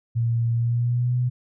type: tone with pitch glide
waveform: sine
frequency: 116.54 to 124.19 Hz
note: A#2 to B2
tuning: 0 to +10 cents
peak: -19 dBFS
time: 0.15-1.3 s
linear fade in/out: 20 ms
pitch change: +110 cents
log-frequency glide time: 0.54-1.17 s
effects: none